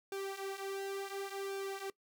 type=tone with flanger; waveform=sawtooth; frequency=392 Hz; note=G4; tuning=in tune; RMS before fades=-41 dBFS; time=0.12-1.9 s; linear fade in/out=2 ms; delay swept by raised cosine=0.99 to 6.79 ms; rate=0.7 Hz; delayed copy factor=-0.75; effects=noise-tail reverb RT60 0.1 s tail -21 dB re dry